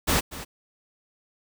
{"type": "noise with echo", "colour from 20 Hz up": "pink", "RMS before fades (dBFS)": -22, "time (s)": [0.07, 0.21], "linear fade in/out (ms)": 20, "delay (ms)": 240, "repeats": 1, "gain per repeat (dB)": -15, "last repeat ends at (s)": 0.45, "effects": []}